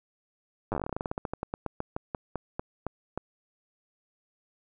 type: slowing click train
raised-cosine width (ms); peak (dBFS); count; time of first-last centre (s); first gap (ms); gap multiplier
1; -17; 29; 0.72-3.176; 9; 1.14
effects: none